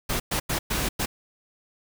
pink noise bursts at uneven times, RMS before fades -26 dBFS, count 5, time 0.09-0.2 / 0.31-0.4 / 0.49-0.59 / 0.7-0.89 / 0.99-1.06 s, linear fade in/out 10 ms, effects none

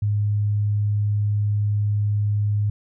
sine tone, 103.83 Hz, G#2, in tune, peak -18 dBFS, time 0.02-2.7 s, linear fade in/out 5 ms, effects none

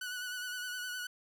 sawtooth tone with vibrato, 1480 Hz, F#6, in tune, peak -34 dBFS, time 0.01-1.07 s, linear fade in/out 5 ms, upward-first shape sine, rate 9.7 Hz, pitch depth 32 cents each way, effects none

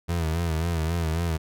30% pulse tone with vibrato, 82.41 Hz, E2, in tune, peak -21 dBFS, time 0.08-1.38 s, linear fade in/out 20 ms, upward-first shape sine, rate 3.7 Hz, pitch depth 79 cents each way, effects none

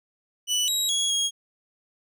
25% pulse tone with pitch steps, 2969 / 3838 / 3331 / 3283 Hz, F#7 / A#7 / G#7 / G#7, +5 / +50 / +4 / -21 cents, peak -18 dBFS, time 0.47-1.31 s, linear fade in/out 50 ms, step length 210 ms, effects none

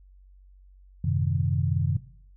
sine chord, F# diminished seventh, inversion none, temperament equal with one note detuned, 92.5 / 108.8 / 130.81 / 155.56 Hz, F#2 / A2 / C3 / Eb3, 0 / -19 / 0 / 0 cents, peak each -26 / -32 / -26 / -28 dBFS, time 1.04-1.97 s, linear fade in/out 5 ms, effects noise-tail reverb RT60 0.6 s tail -17 dB re dry + added 47 Hz sine -50 dBFS peak until 2.36 s

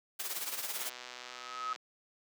white noise with tremolo, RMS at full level -35 dBFS, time 0.19-0.9 s, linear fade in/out 10 ms, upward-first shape triangle, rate 18 Hz, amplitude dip 70%
click train, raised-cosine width 0.2 ms, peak -27 dBFS, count 125, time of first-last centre 0.76-1.76 s, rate 124 Hz
sine tone with exponential growth, 1276 Hz, D#6, 43 cents sharp, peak -31 dBFS, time 1.04-1.73 s, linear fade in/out 1 ms, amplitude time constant 150 ms
effects high-pass 400 Hz 12 dB/octave

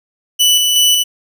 sawtooth tone with tremolo, 2973 Hz, F#7, 8 cents sharp, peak -5 dBFS, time 0.39-1.04 s, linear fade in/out 20 ms, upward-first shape square, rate 2.7 Hz, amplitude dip 30%, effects none

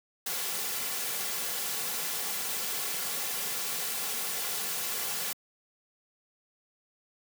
white noise with comb filter, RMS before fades -33 dBFS, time 0.26-5.33 s, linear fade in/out 5 ms, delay 3.2 ms, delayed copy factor -0.55, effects high-pass 200 Hz 12 dB/octave

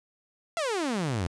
sawtooth exponential sweep, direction down, 698.5 to 80.3 Hz, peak -23 dBFS, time 0.57-1.27 s, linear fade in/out 0 ms, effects resampled to 22050 Hz + 10-bit

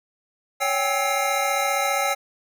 square tone cluster, 560 / 773 / 808 / 1308 / 2116 Hz, C#5 / G5 / G#5 / E6 / C7, +18 / -24 / -48 / -14 / +19 cents, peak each -28 dBFS, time 0.6-2.15 s, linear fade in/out 20 ms, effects none

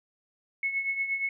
sine tone with tremolo, 2194 Hz, C#7, 18 cents flat, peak -24 dBFS, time 0.63-1.29 s, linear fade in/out 2 ms, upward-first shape triangle, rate 8.5 Hz, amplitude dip 70%, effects none

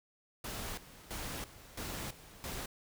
pink noise with tremolo, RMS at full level -41 dBFS, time 0.44-2.66 s, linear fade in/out 5 ms, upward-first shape square, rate 1.5 Hz, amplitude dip 80%, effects none

